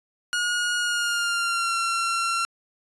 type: tone with pitch glide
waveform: sawtooth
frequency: 1441 to 1363.3 Hz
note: F#6 to F6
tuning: -46 to -42 cents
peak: -19 dBFS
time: 0.33-2.45 s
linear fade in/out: 0 ms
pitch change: -96 cents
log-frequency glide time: 0.81-1.76 s
effects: resampled to 24000 Hz